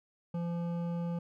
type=tone with hard clipping; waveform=sine; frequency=171.2 Hz; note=F3; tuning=34 cents flat; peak=-34 dBFS; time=0.34-1.19 s; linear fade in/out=5 ms; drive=11 dB; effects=none